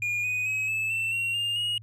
triangle tone with pitch steps, 2429 / 2489 / 2550 / 2612 / 2677 / 2742 / 2810 / 2879 Hz, D#7 / D#7 / D#7 / E7 / E7 / F7 / F7 / F#7, -42 / 0 / +42 / -17 / +26 / -32 / +10 / -48 cents, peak -24 dBFS, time 0.02-1.78 s, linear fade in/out 2 ms, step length 220 ms, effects added 109 Hz sine -44 dBFS peak until 1.82 s

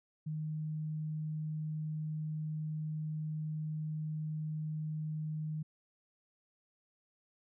sine tone, 154.7 Hz, D#3, 10 cents flat, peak -35 dBFS, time 0.26-5.63 s, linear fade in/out 10 ms, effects none

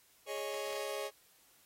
sawtooth chord, Ab suspended fourth, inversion none, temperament just, 415.3 / 553.7 / 623 Hz, Ab4 / Db5 / Eb5, 0 / -2 / +2 cents, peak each -37 / -36 / -39 dBFS, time 0.26-1.11 s, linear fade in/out 50 ms, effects white hiss -66 dBFS RMS until 1.65 s + AAC 48 kbps

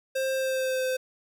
square tone with pitch glide, 529 to 516 Hz, C5 to C5, +19 to -24 cents, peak -26 dBFS, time 0.15-0.97 s, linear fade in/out 10 ms, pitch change -43 cents, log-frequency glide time 0.34-0.86 s, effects 10-bit

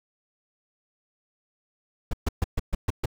brown noise bursts, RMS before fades -23 dBFS, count 7, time 2.11-3.058 s, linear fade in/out 5 ms, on 24 ms, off 130 ms, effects none

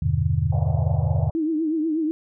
sine chord, E minor seventh, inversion none, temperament just, 82.41 / 98.89 / 123.61 / 148.33 Hz, E2 / G2 / B2 / D3, 0 / +16 / +2 / +18 cents, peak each -24 dBFS, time 0.02-1.3 s, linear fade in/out 5 ms
white band-pass noise, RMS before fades -35 dBFS, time 0.52-1.31 s, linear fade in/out 5 ms, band 540 to 760 Hz, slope 48 dB/octave
sine tone with vibrato, 315.9 Hz, D#4, 26 cents sharp, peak -20 dBFS, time 1.35-2.11 s, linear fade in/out 0 ms, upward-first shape triangle, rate 8.2 Hz, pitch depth 100 cents each way
effects none

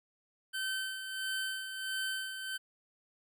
25% pulse tone with tremolo, 1540 Hz, G6, 31 cents flat, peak -29 dBFS, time 0.53-2.58 s, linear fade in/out 20 ms, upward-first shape sine, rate 1.5 Hz, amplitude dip 55%, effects none

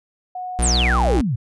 sine tone with pitch glide, 732 to 802.9 Hz, F#5 to G5, -19 to +41 cents, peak -26 dBFS, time 0.35-1.19 s, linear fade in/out 5 ms, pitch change +160 cents, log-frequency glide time 0.85-1 s
45% pulse tone, 61 Hz, B1, 21 cents flat, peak -17 dBFS, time 0.59-1.21 s, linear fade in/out 0 ms
sine exponential sweep, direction down, 9850 to 104.6 Hz, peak -18 dBFS, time 0.62-1.36 s, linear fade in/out 10 ms
effects resampled to 24000 Hz

